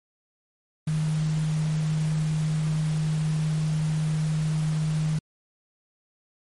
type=tone in noise; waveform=sine; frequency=155.56 Hz; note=D#3; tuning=in tune; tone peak=-22 dBFS; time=0.87-5.19 s; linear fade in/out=5 ms; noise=pink; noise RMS=-40 dBFS; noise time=0.87-5.19 s; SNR=+15 dB; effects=MP3 48 kbps